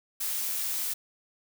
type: noise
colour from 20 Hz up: blue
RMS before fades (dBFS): -31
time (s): 0.2-0.94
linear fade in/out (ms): 10
effects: none